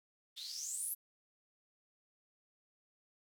blue noise with band-pass filter sweep, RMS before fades -42 dBFS, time 0.36-0.95 s, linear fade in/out 20 ms, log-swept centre 3500 to 12000 Hz, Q 9.6, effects none

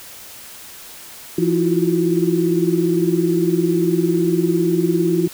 sine tone cluster, 170.4 / 324.8 / 342.4 / 362.3 Hz, F3 / E4 / F4 / F#4, -42 / -26 / -34 / -36 cents, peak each -20 dBFS, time 1.38-5.28 s, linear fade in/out 5 ms, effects white hiss -38 dBFS RMS until 5.33 s

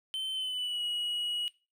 triangle tone with pitch glide, 3083 to 2910 Hz, G7 to F#7, -29 to -29 cents, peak -30 dBFS, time 0.14-1.48 s, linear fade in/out 0 ms, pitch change -100 cents, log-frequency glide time 0.33-0.82 s, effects noise-tail reverb RT60 0.3 s tail -19 dB re dry

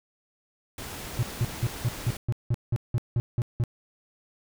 pink noise, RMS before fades -38 dBFS, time 0.78-2.17 s, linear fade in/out 2 ms
triangle tone bursts, 119.1 Hz, A#2, 38 cents sharp, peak -19 dBFS, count 12, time 1.19-3.638 s, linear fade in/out 0 ms, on 39 ms, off 180 ms
effects none

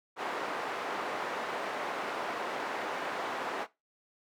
white band-pass noise, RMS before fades -36 dBFS, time 0.16-3.67 s, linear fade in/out 50 ms, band 380 to 1200 Hz, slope 12 dB/octave, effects noise-tail reverb RT60 0.2 s tail -17 dB re dry

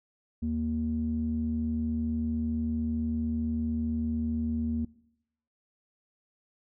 square tone with low-pass filter, 77.78 Hz, D#2, in tune, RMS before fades -30 dBFS, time 0.42-4.85 s, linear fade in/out 5 ms, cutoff 230 Hz, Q 5.9, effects noise-tail reverb RT60 0.8 s tail -22 dB re dry

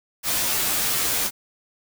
white noise with comb filter, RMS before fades -23 dBFS, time 0.23-1.31 s, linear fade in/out 50 ms, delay 12 ms, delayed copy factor -0.85, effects none

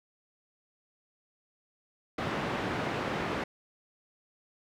pink band-pass noise, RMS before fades -33 dBFS, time 2.18-3.44 s, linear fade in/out 5 ms, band 140 to 2200 Hz, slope 12 dB/octave, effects none

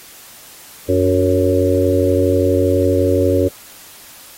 harmonic tone with a mistuned harmonic, 92.2 Hz, F#2, 6 cents flat, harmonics 1 / 3 / 4 / 5 / 6, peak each -18 / -18 / -18 / -18 / -18 dBFS, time 0.88-3.49 s, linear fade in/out 20 ms, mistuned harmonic 3, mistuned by +44 cents, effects white hiss -40 dBFS RMS until 4.37 s + AAC 48 kbps

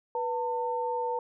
sine tone pair together, 490.1 / 901 Hz, B4 / A5, -13 / +41 cents, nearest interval major seventh, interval 1054 cents, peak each -31 / -30 dBFS, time 0.15-1.19 s, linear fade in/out 2 ms, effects none

